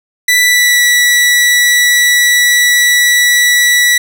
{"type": "tone with pitch glide", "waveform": "sawtooth", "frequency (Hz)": [1975.5, 1950.6], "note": ["B6", "B6"], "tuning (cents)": [0, -22], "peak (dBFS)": -3, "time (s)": [0.28, 3.98], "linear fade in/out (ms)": 5, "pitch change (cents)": -22, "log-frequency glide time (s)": [0.43, 0.82], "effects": []}